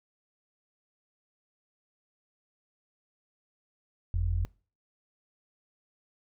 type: tone pair together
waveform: sine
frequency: 46.35 / 87.5 Hz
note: F#1 / F2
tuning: +4 / +4 cents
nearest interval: major seventh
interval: 1100 cents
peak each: -28 dBFS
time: 4.14-4.45 s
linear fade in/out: 0 ms
effects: noise-tail reverb RT60 0.4 s tail -25 dB re dry